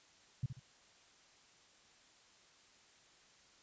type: tone with echo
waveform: sine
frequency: 127.7 Hz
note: C3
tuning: 42 cents flat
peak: -32 dBFS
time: 0.43-0.46 s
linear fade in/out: 5 ms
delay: 68 ms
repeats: 2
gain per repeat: -9 dB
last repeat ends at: 0.596 s
effects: white hiss -65 dBFS RMS until 3.62 s + resampled to 16000 Hz